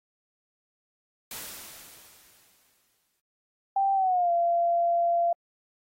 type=noise with exponential decay; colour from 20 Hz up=white; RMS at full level=-37 dBFS; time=1.31-3.2 s; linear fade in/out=2 ms; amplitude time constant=410 ms
type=tone with pitch glide; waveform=sine; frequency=784 to 686.5 Hz; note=G5 to F5; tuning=0 to -30 cents; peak=-21 dBFS; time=3.76-5.33 s; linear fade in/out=5 ms; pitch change=-230 cents; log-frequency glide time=3.94-4.31 s
effects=AAC 48 kbps